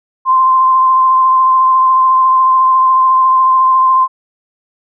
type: tone with vibrato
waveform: sine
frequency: 1043 Hz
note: C6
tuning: 6 cents flat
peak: -6 dBFS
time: 0.25-4.08 s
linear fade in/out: 50 ms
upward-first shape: triangle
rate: 14 Hz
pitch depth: 21 cents each way
effects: none